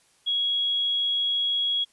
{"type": "tone", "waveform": "sine", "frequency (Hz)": 3322, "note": "G#7", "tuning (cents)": 0, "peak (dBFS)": -22, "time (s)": [0.26, 1.85], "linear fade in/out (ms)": 20, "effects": ["white hiss -62 dBFS RMS until 1.92 s", "resampled to 24000 Hz"]}